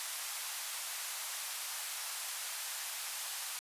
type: band-pass noise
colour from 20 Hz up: white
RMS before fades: -41 dBFS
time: 0-3.59 s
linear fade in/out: 0 ms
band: 720 to 13000 Hz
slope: 24 dB/octave
effects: resampled to 32000 Hz